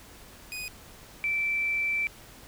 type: tone pair in turn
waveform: sawtooth / sine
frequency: 2489 / 2332 Hz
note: D#7 / D7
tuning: 0 / -13 cents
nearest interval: minor second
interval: 113 cents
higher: first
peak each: -31 / -25 dBFS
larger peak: second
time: 0.52-0.68 / 1.24-2.07 s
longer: second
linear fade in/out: 0 ms
effects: added 50 Hz sine -59 dBFS peak until 2.47 s + pink hiss -50 dBFS RMS until 2.47 s